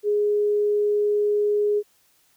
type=tone; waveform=sine; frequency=415.3 Hz; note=G#4; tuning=in tune; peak=-18 dBFS; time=0.03-1.83 s; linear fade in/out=50 ms; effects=white hiss -62 dBFS RMS until 2.36 s